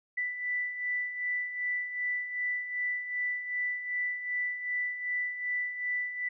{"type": "beating tone pair", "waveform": "sine", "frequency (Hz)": [1978, 1980.6], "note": ["B6", "B6"], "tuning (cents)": [2, 4], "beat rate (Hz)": 2.6, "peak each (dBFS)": [-38, -31], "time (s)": [0.17, 6.29], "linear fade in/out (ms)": 10, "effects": []}